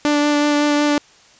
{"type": "tone with vibrato", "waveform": "sawtooth", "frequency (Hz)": 293.7, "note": "D4", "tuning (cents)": 0, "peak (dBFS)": -10, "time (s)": [0.05, 0.98], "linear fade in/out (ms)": 0, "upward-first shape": "sine", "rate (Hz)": 5.4, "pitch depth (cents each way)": 11, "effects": ["white hiss -49 dBFS RMS until 1.39 s", "resampled to 16000 Hz"]}